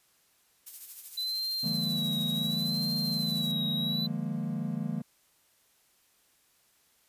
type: noise with tremolo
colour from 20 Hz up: violet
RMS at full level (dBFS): -40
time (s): 0.66-3.52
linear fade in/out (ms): 10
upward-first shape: sine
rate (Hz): 13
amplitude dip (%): 50
type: tone with vibrato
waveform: triangle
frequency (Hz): 3990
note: B7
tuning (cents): +17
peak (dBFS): -29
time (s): 1.17-4.07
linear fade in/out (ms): 10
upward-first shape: sine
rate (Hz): 0.7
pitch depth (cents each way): 78
type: chord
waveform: triangle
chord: Bb dominant seventh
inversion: first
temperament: equal with one note detuned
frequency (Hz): 150.44 / 174.61 / 207.7 / 233.1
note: D3 / F3 / Ab3 / Bb3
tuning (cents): +42 / 0 / 0 / 0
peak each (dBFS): -34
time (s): 1.63-5.02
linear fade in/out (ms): 10
effects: white hiss -67 dBFS RMS until 7.08 s + resampled to 32000 Hz